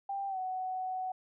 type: tone with pitch glide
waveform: sine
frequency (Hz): 790 to 745.7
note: G5 to F#5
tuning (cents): +13 to +13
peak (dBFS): -33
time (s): 0.09-1.12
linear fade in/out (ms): 5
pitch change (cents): -100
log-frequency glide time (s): 0.28-0.38
effects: none